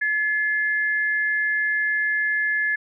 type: tone pair together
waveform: sine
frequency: 1713.2 / 2097 Hz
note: A6 / C7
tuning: -47 / +3 cents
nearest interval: minor third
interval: 350 cents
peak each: -20 / -29 dBFS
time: 0.01-2.76 s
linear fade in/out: 10 ms
effects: none